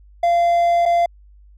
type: tone with dropouts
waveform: triangle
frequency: 689 Hz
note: F5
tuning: 24 cents flat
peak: -11 dBFS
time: 0.23-1.06 s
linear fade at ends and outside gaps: 5 ms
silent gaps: 0.855-0.859 s
effects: added 50 Hz sine -44 dBFS peak until 1.57 s